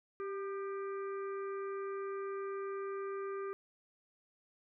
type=harmonic tone with a mistuned harmonic; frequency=392 Hz; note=G4; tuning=in tune; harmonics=1 / 3 / 4 / 5 / 6; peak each=-38 / -45 / -54 / -58 / -60 dBFS; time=0.2-3.53 s; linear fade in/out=0 ms; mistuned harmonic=3; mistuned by=+40 cents; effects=none